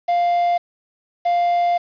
triangle tone pair in turn, 698.5 / 698.5 Hz, F5 / F5, 0 / 0 cents, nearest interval unison, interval 0 cents, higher neither, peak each -13 dBFS, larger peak neither, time 0.08-0.58 / 1.25-1.78 s, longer second, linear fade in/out 10 ms, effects resampled to 11025 Hz + 7-bit

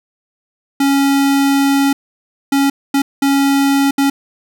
square tone bursts at uneven times, 277.2 Hz, C#4, in tune, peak -11 dBFS, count 5, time 0.8-1.93 / 2.52-2.7 / 2.94-3.02 / 3.22-3.91 / 3.98-4.1 s, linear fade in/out 5 ms, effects none

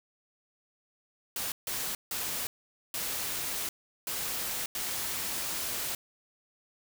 white noise bursts at uneven times, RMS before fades -34 dBFS, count 6, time 1.36-1.52 / 1.67-1.95 / 2.11-2.47 / 2.94-3.69 / 4.07-4.66 / 4.75-5.95 s, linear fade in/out 2 ms, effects none

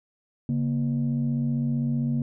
sine tone pair together, 140 / 235.5 Hz, C#3 / A#3, +18 / +18 cents, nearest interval major sixth, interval 900 cents, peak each -24 dBFS, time 0.49-2.22 s, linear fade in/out 2 ms, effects tanh soft clip ceiling -18 dBFS

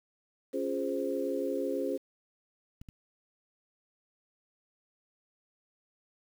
sine chord, Db major seventh, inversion none, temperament equal, 277.2 / 349.2 / 415.3 / 523.3 Hz, Db4 / F4 / Ab4 / C5, 0 / 0 / 0 / 0 cents, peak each -35 / -37 / -35 / -34 dBFS, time 0.53-1.98 s, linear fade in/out 20 ms
clicks, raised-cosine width 5 ms, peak -34 dBFS, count 2, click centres 2.815 / 2.888 s
effects 9-bit

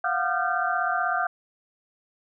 sine tone cluster, 699 / 735 / 1204 / 1384 / 1549 Hz, F5 / F#5 / D6 / F6 / G6, +1 / -12 / +43 / -16 / -21 cents, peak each -29 dBFS, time 0.04-1.27 s, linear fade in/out 5 ms, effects none

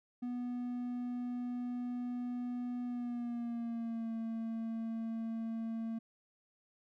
triangle tone with pitch glide, 245.2 to 226.2 Hz, B3 to A3, -12 to +48 cents, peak -34 dBFS, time 0.22-5.99 s, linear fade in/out 10 ms, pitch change -140 cents, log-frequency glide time 2.84-4.12 s, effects none

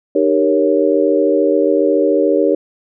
sine chord, Eb dominant seventh, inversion none, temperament equal with one note detuned, 305.1 / 392 / 466.2 / 554.4 Hz, Eb4 / G4 / Bb4 / Db5, -34 / 0 / 0 / 0 cents, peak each -16 dBFS, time 0.15-2.55 s, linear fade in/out 5 ms, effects none

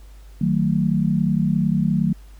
sine chord, D# diminished, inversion none, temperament just, 155.56 / 186.68 / 224 Hz, D#3 / F#3 / A3, 0 / +16 / +31 cents, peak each -21 / -20 / -22 dBFS, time 0.41-2.13 s, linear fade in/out 5 ms, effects added 50 Hz sine -40 dBFS peak until 2.39 s + pink hiss -55 dBFS RMS until 2.39 s

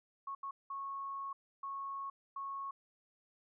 sine tone bursts at uneven times, 1100 Hz, C#6, 14 cents flat, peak -39 dBFS, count 5, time 0.27-0.35 / 0.43-0.51 / 0.7-1.33 / 1.63-2.1 / 2.36-2.71 s, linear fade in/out 5 ms, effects none

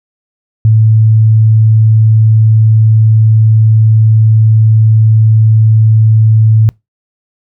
sine tone, 110 Hz, A2, in tune, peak -3 dBFS, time 0.65-6.69 s, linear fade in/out 0 ms, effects noise-tail reverb RT60 0.2 s tail -26 dB re dry

